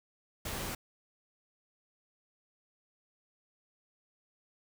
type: noise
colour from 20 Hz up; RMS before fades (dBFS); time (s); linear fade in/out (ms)
pink; -38; 0.45-0.75; 5
effects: none